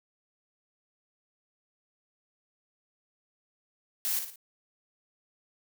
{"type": "noise with echo", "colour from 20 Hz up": "blue", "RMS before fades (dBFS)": -30, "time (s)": [4.05, 4.19], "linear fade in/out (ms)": 0, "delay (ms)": 56, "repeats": 3, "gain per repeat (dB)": -7, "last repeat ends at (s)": 4.358, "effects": []}